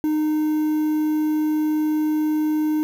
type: tone with quantisation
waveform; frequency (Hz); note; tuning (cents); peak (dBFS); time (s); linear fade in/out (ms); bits
triangle; 306.9; D#4; -24; -16; 0.04-2.83; 0; 7
effects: none